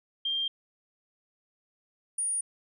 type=tone pair in turn; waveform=sine; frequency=3188 / 9553 Hz; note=G7 / D9; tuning=+28 / +28 cents; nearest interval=octave + perfect fifth; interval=1900 cents; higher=second; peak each=-27 dBFS; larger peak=neither; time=0.25-0.48 / 2.18-2.41 s; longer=neither; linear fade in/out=5 ms; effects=none